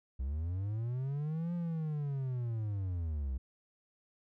triangle linear two-way sweep, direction up then down, 61.74 to 175.2 to 61.74 Hz, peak -31 dBFS, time 0.19-3.38 s, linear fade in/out 10 ms, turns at 1.54 s, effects none

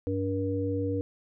sine tone cluster, 98.4 / 287.6 / 476.2 Hz, G2 / D4 / A#4, +7 / -36 / +37 cents, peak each -31 dBFS, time 0.07-1.01 s, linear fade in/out 0 ms, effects none

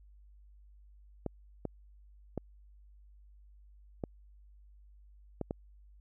clicks, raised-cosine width 2 ms, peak -21 dBFS, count 6, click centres 1.263 / 1.653 / 2.377 / 4.038 / 5.413 / 5.509 s, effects added 50 Hz sine -55 dBFS peak until 6 s

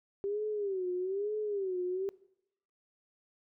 sine tone with vibrato, 392 Hz, G4, in tune, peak -31 dBFS, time 0.24-2.09 s, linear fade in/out 0 ms, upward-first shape sine, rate 1.1 Hz, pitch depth 150 cents each way, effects noise-tail reverb RT60 0.8 s tail -22 dB re dry

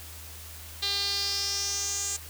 sawtooth tone with band-pass filter sweep, 400 Hz, G4, 35 cents sharp, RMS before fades -30 dBFS, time 0.82-2.17 s, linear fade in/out 10 ms, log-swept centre 4000 to 7200 Hz, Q 5.7, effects added 79 Hz sine -45 dBFS peak until 2.29 s + white hiss -45 dBFS RMS until 2.29 s

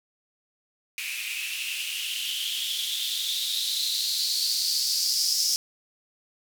violet noise with band-pass filter sweep, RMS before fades -28 dBFS, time 0.98-5.56 s, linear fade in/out 0 ms, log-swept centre 2400 to 5300 Hz, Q 7.3, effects none

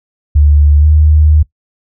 sine tone with pitch glide, 73.42 to 76.41 Hz, D2 to D#2, 0 to -31 cents, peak -4 dBFS, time 0.35-1.43 s, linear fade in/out 10 ms, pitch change +69 cents, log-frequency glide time 0.8-0.85 s, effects noise-tail reverb RT60 0.1 s tail -19 dB re dry

